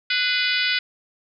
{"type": "harmonic tone with a mistuned harmonic", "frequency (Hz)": 493.9, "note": "B4", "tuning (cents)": 0, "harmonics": [3, 4, 5, 6, 7, 8, 9, 10], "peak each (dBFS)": [-25, -26, -27, -28, -28, -29, -30, -30], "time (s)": [0.1, 0.79], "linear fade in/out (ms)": 5, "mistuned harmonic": 4, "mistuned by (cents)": 59, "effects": []}